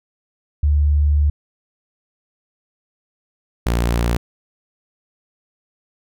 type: tone pair in turn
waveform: sine / sawtooth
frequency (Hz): 73.42 / 58.56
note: D2 / A#1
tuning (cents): 0 / +9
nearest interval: major third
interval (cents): 391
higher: first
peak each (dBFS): -12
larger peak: neither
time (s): 0.63-1.3 / 3.66-4.17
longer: first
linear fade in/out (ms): 5
effects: none